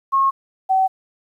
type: tone pair in turn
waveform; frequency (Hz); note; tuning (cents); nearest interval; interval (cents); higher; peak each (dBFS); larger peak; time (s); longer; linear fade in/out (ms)
sine; 1085 / 761.5; C#6 / F#5; -37 / +50; tritone; 613; first; -13; neither; 0.12-0.31 / 0.69-0.88; neither; 20
effects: 9-bit